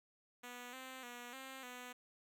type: tone with pitch steps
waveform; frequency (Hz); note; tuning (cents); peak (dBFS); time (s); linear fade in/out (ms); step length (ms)
5% pulse; 245.2 / 260.3 / 242.6 / 265.1 / 248; B3 / C4 / B3 / C4 / B3; -12 / -9 / -31 / +23 / +7; -37; 0.43-1.93; 10; 300
effects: none